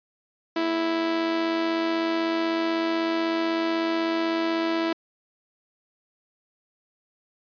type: tone with amplitude modulation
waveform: sawtooth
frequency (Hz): 329.6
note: E4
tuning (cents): 0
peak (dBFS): -17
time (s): 0.56-4.93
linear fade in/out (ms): 5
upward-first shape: sine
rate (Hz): 96.1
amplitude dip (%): 40
effects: resampled to 11025 Hz